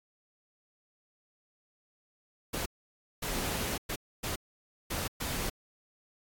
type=noise bursts at uneven times; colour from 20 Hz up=pink; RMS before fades=-34 dBFS; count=6; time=2.53-2.66 / 3.22-3.78 / 3.89-3.96 / 4.23-4.36 / 4.9-5.08 / 5.2-5.5 s; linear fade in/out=10 ms; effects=AAC 64 kbps